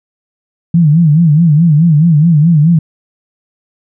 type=tone with vibrato; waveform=sine; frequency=158.9 Hz; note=D#3; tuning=37 cents sharp; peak=-4 dBFS; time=0.74-2.79 s; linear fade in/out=5 ms; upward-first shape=sine; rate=4.7 Hz; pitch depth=150 cents each way; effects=none